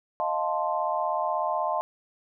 sine chord, F dominant seventh, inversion third, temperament equal, 622.3 / 698.5 / 880 / 1046.5 Hz, Eb5 / F5 / A5 / C6, 0 / 0 / 0 / 0 cents, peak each -30 dBFS, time 0.2-1.81 s, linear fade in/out 0 ms, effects none

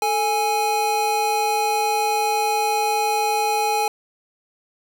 square tone pair together, 440.2 / 830.6 Hz, A4 / G#5, +1 / 0 cents, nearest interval major seventh, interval 1099 cents, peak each -26 / -20 dBFS, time 0.02-3.88 s, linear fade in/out 2 ms, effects none

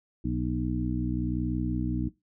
harmonic tone with a mistuned harmonic, 61.1 Hz, B1, 18 cents flat, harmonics 1 / 2 / 3 / 4 / 5, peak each -33 / -33 / -33 / -33 / -33 dBFS, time 0.24-2.09 s, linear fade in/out 10 ms, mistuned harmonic 5, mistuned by +25 cents, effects noise-tail reverb RT60 0.2 s tail -19 dB re dry

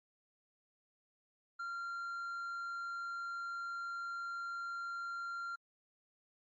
triangle tone, 1383 Hz, F6, 17 cents flat, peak -37 dBFS, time 1.59-5.56 s, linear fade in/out 10 ms, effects MP3 32 kbps

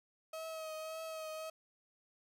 35% pulse tone with vibrato, 636 Hz, D#5, 38 cents sharp, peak -40 dBFS, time 0.33-1.5 s, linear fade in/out 5 ms, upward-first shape triangle, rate 1.8 Hz, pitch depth 29 cents each way, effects none

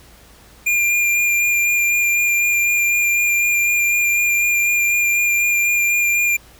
square tone with vibrato, 2400 Hz, D7, 37 cents sharp, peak -15 dBFS, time 0.66-6.37 s, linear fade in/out 10 ms, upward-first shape sine, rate 4 Hz, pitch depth 13 cents each way, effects added 58 Hz sine -50 dBFS peak until 6.59 s + pink hiss -47 dBFS RMS until 6.59 s

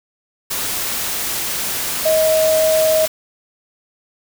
sine tone in noise, 632 Hz, D#5, 27 cents sharp, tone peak -12 dBFS, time 2.05-3.06 s, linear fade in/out 10 ms, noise white, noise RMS -22 dBFS, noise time 0.5-3.08 s, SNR +7 dB, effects none

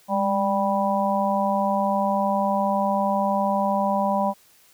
harmonic tone with a mistuned harmonic, 196.4 Hz, G3, 4 cents sharp, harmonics 1 / 3 / 4 / 5, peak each -25 / -25 / -25 / -25 dBFS, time 0.08-4.34 s, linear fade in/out 50 ms, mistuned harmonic 1, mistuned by +56 cents, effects white hiss -56 dBFS RMS until 4.73 s

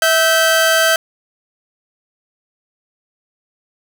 sawtooth tone pair together, 651.7 / 1550 Hz, E5 / G6, -20 / -20 cents, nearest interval octave + minor third, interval 1500 cents, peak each -10 dBFS, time 0.02-0.96 s, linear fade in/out 2 ms, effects none

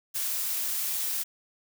blue noise, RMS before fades -30 dBFS, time 0.14-1.24 s, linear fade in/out 20 ms, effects none

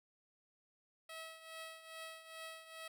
10% pulse tone with tremolo, 646 Hz, E5, 35 cents flat, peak -37 dBFS, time 1.09-2.88 s, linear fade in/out 5 ms, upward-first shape triangle, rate 2.4 Hz, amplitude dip 75%, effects none

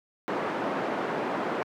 pink band-pass noise, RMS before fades -30 dBFS, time 0.28-1.63 s, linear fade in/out 0 ms, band 260 to 1300 Hz, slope 12 dB/octave, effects high-pass 150 Hz 12 dB/octave

